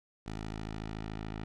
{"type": "tone with low-pass filter sweep", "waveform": "10% pulse", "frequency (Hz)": 53.7, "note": "A1", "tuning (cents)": -41, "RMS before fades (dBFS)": -40, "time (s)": [0.26, 1.44], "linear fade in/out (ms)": 5, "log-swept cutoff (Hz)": [6700, 3400], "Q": 0.84, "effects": []}